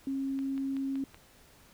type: tone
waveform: sine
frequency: 271 Hz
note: C#4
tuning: 39 cents flat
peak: -30 dBFS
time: 0.07-1.04 s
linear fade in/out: 2 ms
type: click train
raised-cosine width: 0.3 ms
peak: -33 dBFS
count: 5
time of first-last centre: 0.39-1.145 s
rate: 5.3 Hz
effects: pink hiss -59 dBFS RMS until 1.73 s